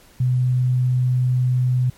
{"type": "tone", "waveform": "sine", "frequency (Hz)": 126.2, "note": "B2", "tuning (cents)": 38, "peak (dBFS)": -15, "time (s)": [0.2, 1.9], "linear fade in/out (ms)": 5, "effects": ["pink hiss -51 dBFS RMS until 1.97 s", "MP3 64 kbps"]}